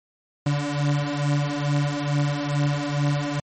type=beating tone pair; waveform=35% pulse; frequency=143.5 / 145.8 Hz; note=D3 / D3; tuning=-40 / -12 cents; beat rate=2.3 Hz; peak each=-23 / -22 dBFS; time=0.46-3.4 s; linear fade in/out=5 ms; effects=MP3 32 kbps